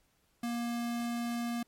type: tone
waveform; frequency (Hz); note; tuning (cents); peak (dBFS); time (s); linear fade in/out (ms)
square; 236.6; A#3; +26; -33; 0.43-1.63; 5
effects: pink hiss -72 dBFS RMS until 1.67 s + MP3 64 kbps